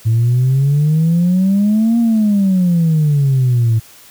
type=exponential two-way sweep; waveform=sine; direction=up then down; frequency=110 to 235.8 to 110 Hz; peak=-8 dBFS; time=0.05-3.8 s; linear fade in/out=20 ms; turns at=1.99 s; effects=tanh soft clip ceiling -7 dBFS + white hiss -42 dBFS RMS until 4.1 s